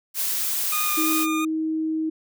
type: noise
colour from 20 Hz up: blue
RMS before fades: -25 dBFS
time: 0.14-1.27 s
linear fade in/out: 50 ms
type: tone with vibrato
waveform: 25% pulse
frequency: 1221 Hz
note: D#6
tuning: 33 cents flat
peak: -22 dBFS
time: 0.72-1.45 s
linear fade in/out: 5 ms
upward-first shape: square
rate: 2.9 Hz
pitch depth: 11 cents each way
type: tone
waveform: sine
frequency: 316.7 Hz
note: D#4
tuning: 31 cents sharp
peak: -22 dBFS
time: 0.97-2.1 s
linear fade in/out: 10 ms
effects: none